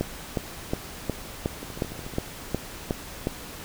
two click trains, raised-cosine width 2 ms, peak -24 / -11 dBFS, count 8 / 10, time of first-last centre 1.63-2.137 / 0.01-3.271 s, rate 13.8 / 2.76 Hz, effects pink hiss -40 dBFS RMS until 3.64 s

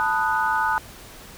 sine chord, B dominant seventh, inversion third, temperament equal, 880 / 987.8 / 1244.5 / 1480 Hz, A5 / B5 / D#6 / F#6, 0 / 0 / 0 / 0 cents, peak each -23 / -28 / -26 / -24 dBFS, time 0-0.78 s, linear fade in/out 0 ms, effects pink hiss -43 dBFS RMS until 1.37 s

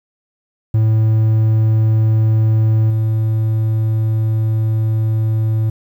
triangle tone with level steps, 110 Hz, A2, in tune, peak -8 / -11 dBFS, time 0.74-5.7 s, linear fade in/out 5 ms, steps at 2.9 s, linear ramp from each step 5 ms, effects 8-bit

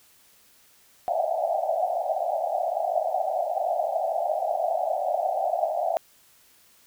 pink band-pass noise, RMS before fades -26 dBFS, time 1.08-5.97 s, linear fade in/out 0 ms, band 600 to 780 Hz, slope 96 dB/octave, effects white hiss -58 dBFS RMS until 6.86 s

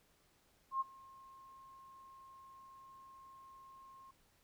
sine tone with ADSR envelope, 1069 Hz, C6, 37 cents sharp, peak -31 dBFS, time 0.71-4.11 s, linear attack 95 ms, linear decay 24 ms, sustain -24 dB, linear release 5 ms, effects pink hiss -72 dBFS RMS until 4.43 s

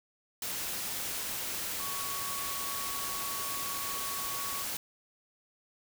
sine tone in noise, 1119 Hz, C#6, 16 cents sharp, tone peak -40 dBFS, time 1.8-4.63 s, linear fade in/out 2 ms, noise white, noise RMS -36 dBFS, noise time 0.42-4.77 s, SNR -7 dB, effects none

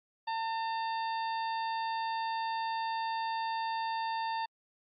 harmonic tone with a mistuned harmonic, 900 Hz, A5, 39 cents sharp, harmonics 1 / 2 / 3 / 4 / 5, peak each -32 / -43 / -47 / -47 / -47 dBFS, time 0.27-4.46 s, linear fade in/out 10 ms, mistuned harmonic 5, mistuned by +38 cents, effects AAC 64 kbps

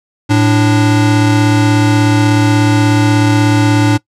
square tone pair together, 110 / 293.5 Hz, A2 / D4, 0 / -1 cents, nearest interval octave + perfect fourth, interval 1699 cents, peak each -11 dBFS, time 0.29-3.98 s, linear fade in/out 20 ms, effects noise-tail reverb RT60 0.1 s tail -21 dB re dry + low-pass 8000 Hz 12 dB/octave

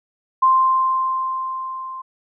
sine tone with level ramp, 1046.5 Hz, C6, in tune, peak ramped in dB -10 to -29 dBFS, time 0.42-2.02 s, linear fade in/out 10 ms, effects none

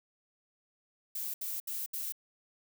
violet noise bursts, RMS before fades -37 dBFS, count 4, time 1.15-2.123 s, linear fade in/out 5 ms, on 190 ms, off 71 ms, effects none

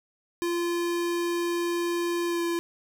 square tone with pitch glide, 344.9 to 340.9 Hz, F4 to F4, -22 to -42 cents, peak -26 dBFS, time 0.42-2.59 s, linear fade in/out 0 ms, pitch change -20 cents, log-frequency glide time 2.27-2.42 s, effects none

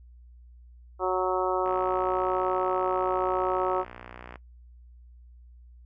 harmonic tone, 185 Hz, F#3, in tune, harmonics 2 / 3 / 4 / 5 / 6 / 7, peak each -28 / -30 / -31 / -32 / -33 / -33 dBFS, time 0.99-3.85 s, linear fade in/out 50 ms
click train, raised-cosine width 0.5 ms, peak -26 dBFS, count 165, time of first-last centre 1.66-4.357 s, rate 60.8 Hz
effects noise-tail reverb RT60 0.1 s tail -20 dB re dry + added 60 Hz sine -48 dBFS peak until 5.85 s

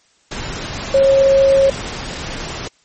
sine tone in noise, 544 Hz, C#5, 33 cents flat, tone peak -8 dBFS, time 0.94-1.7 s, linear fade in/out 5 ms, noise pink, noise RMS -26 dBFS, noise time 0.31-2.68 s, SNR +15 dB, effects white hiss -56 dBFS RMS until 2.84 s + MP3 32 kbps

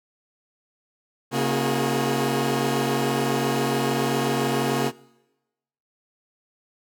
20% pulse tone cluster, 136.4 / 232.6 / 322 / 361.9 / 416.5 Hz, C#3 / A#3 / E4 / F#4 / G#4, -28 / -4 / -41 / -38 / +5 cents, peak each -21 / -21 / -30 / -24 / -25 dBFS, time 1.31-4.92 s, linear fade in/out 50 ms, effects noise-tail reverb RT60 1.0 s tail -23 dB re dry

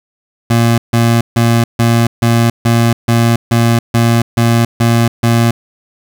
25% pulse tone bursts, 116.54 Hz, A#2, in tune, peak -4 dBFS, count 12, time 0.5-5.51 s, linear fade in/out 5 ms, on 280 ms, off 150 ms, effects none

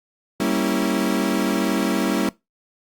35% pulse chord, G diminished seventh, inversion none, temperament equal, 196 / 233.1 / 277.2 / 329.6 Hz, G3 / Bb3 / Db4 / Fb4, 0 / 0 / 0 / 0 cents, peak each -23 dBFS, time 0.4-2.29 s, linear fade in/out 2 ms, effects noise-tail reverb RT60 0.2 s tail -21 dB re dry + Opus 48 kbps

